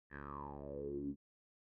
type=tone with low-pass filter sweep; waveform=10% pulse; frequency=71.2 Hz; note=C#2; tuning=47 cents sharp; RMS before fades=-45 dBFS; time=0.1-1.16 s; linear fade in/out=50 ms; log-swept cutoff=1800 to 240 Hz; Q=9.7; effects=none